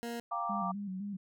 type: tone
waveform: 20% pulse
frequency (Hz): 235.1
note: A#3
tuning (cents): +15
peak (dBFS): -32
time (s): 0.03-0.2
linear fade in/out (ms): 0
type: chord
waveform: sine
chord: G minor seventh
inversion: third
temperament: equal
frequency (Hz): 698.5 / 784 / 932.3 / 1174.7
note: F5 / G5 / Bb5 / D6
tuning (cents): 0 / 0 / 0 / 0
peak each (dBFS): -38 / -41 / -40 / -35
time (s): 0.31-0.72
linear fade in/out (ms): 10
type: tone with vibrato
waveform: sine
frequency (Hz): 195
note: G3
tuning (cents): -9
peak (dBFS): -36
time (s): 0.49-1.17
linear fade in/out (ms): 10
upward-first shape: square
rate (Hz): 3.9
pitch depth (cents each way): 70
effects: none